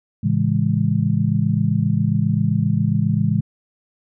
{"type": "chord", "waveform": "sine", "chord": "A major seventh", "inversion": "none", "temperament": "just", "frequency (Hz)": [110, 137.5, 165, 206.2], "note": ["A2", "C#3", "E3", "G#3"], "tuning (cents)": [0, -14, 2, -12], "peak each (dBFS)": -21, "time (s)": [0.23, 3.41], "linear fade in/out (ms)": 10, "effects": []}